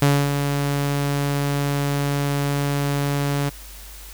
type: tone with ADSR envelope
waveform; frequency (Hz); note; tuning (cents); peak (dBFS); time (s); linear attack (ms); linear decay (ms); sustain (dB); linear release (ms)
sawtooth; 142.2; C#3; +45; -9; 0.02-3.5; 4; 260; -7; 17
effects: added 50 Hz sine -39 dBFS peak until 4.13 s + white hiss -42 dBFS RMS until 4.13 s